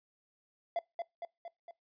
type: tone with echo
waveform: triangle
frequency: 682 Hz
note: F5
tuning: 41 cents flat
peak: -28 dBFS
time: 0.76-0.79 s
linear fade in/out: 2 ms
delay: 230 ms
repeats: 4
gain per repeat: -4 dB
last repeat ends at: 1.71 s
effects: noise-tail reverb RT60 0.2 s tail -22 dB re dry + resampled to 11025 Hz